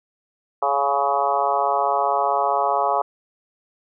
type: harmonic tone with a mistuned harmonic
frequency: 140 Hz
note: C#3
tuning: 18 cents sharp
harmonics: 3 / 4 / 5 / 6 / 7 / 8 / 9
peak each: -29 / -26 / -23 / -23 / -26 / -25 / -29 dBFS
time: 0.62-3.02 s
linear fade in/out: 5 ms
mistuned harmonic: 7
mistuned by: +27 cents
effects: none